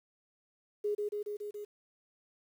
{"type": "tone with echo", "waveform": "sine", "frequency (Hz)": 415.3, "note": "G#4", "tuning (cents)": 0, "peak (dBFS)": -29, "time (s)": [0.84, 0.95], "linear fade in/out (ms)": 10, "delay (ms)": 140, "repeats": 5, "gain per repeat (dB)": -2, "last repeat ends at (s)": 1.65, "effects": ["10-bit"]}